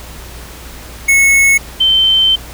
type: tone pair in turn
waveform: square / sine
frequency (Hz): 2196 / 3097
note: C#7 / G7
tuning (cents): -17 / -22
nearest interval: tritone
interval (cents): 595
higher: second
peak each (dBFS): -7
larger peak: neither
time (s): 1.08-1.58 / 1.8-2.36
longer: second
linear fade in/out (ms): 10
effects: added 59 Hz sine -32 dBFS peak until 2.53 s + pink hiss -33 dBFS RMS until 2.53 s